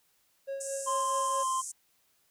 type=tone with tremolo; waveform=triangle; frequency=547 Hz; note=C#5; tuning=23 cents flat; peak=-30 dBFS; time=0.47-1.44 s; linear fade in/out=20 ms; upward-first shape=triangle; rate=4.6 Hz; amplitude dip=65%
type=band-pass noise; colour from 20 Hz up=white; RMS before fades=-40 dBFS; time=0.6-1.72 s; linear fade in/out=10 ms; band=6300 to 9200 Hz; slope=48 dB/octave
type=tone; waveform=triangle; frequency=1046.5 Hz; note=C6; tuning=in tune; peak=-26 dBFS; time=0.86-1.62 s; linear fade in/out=20 ms
effects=white hiss -70 dBFS RMS until 2.3 s